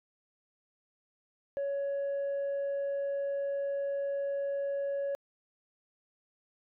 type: tone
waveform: sine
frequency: 559 Hz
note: C#5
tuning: 14 cents sharp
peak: -28 dBFS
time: 1.57-5.15 s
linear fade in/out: 0 ms
effects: tanh soft clip ceiling -29 dBFS